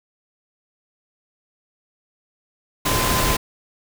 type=tone in noise; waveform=sine; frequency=1027 Hz; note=C6; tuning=33 cents flat; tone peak=-25 dBFS; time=2.85-3.37 s; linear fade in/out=10 ms; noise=pink; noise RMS=-20 dBFS; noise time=2.85-3.37 s; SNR=-8 dB; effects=none